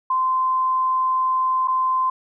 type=tone with dropouts; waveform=sine; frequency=1036 Hz; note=C6; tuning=17 cents flat; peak=-17 dBFS; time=0.1-2.1 s; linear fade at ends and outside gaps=5 ms; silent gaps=1.675-1.681 s; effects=none